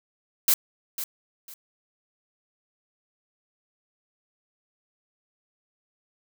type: noise with echo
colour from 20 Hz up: blue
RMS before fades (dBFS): -19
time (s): 0.48-0.54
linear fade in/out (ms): 2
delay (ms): 500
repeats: 2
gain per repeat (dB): -12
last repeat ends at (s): 1.54
effects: none